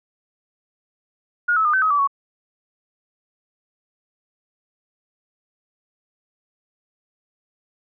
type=tone with pitch steps; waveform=sine; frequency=1434 / 1299 / 1215 / 1532 / 1271 / 1155 / 1113 Hz; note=F6 / E6 / D#6 / G6 / D#6 / D6 / C#6; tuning=+45 / -26 / -42 / -40 / +36 / -29 / +7 cents; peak=-15 dBFS; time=1.48-2.075 s; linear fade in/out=10 ms; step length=85 ms; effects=none